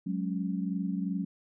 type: chord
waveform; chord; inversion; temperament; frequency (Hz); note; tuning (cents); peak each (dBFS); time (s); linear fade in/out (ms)
sine; F# suspended second; none; equal; 185 / 207.7 / 277.2; F#3 / G#3 / C#4; 0 / 0 / 0; -31 / -35 / -36; 0.06-1.25; 10
effects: none